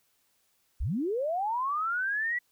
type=linear sweep; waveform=sine; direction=up; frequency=34 to 1969 Hz; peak=-27 dBFS; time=0.8-2.39 s; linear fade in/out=10 ms; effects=white hiss -71 dBFS RMS until 2.51 s